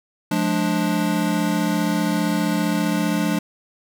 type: chord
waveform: square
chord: D diminished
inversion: first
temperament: just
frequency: 176.2 / 211.4 / 293.7 Hz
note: F3 / Ab3 / D4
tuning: +16 / +31 / 0 cents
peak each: -24 dBFS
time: 0.31-3.39 s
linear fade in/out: 5 ms
effects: none